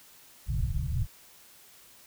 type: low-pass noise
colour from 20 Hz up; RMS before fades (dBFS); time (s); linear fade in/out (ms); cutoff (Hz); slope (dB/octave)
white; -29; 0.46-1.07; 50; 140; 48
effects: white hiss -55 dBFS RMS until 2.06 s